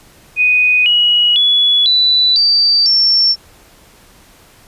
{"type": "tone with pitch steps", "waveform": "sine", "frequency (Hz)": [2489, 2909, 3400, 3974, 4645, 5429], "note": ["D#7", "F#7", "G#7", "B7", "D8", "F8"], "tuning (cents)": [0, -30, 40, 10, -20, -50], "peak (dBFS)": -8, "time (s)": [0.36, 3.36], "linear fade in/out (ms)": 50, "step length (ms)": 500, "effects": ["pink hiss -45 dBFS RMS until 4.67 s", "resampled to 32000 Hz"]}